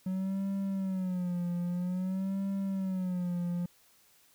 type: tone with vibrato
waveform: triangle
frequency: 185 Hz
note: F#3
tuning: in tune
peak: -28 dBFS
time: 0.06-3.66 s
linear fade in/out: 5 ms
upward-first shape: sine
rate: 0.51 Hz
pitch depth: 100 cents each way
effects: white hiss -64 dBFS RMS until 4.34 s